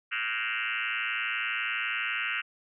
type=tone with frequency modulation; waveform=sine; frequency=2100 Hz; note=C7; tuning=6 cents sharp; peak=-28 dBFS; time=0.11-2.42 s; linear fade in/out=20 ms; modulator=112 Hz; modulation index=6.8; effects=none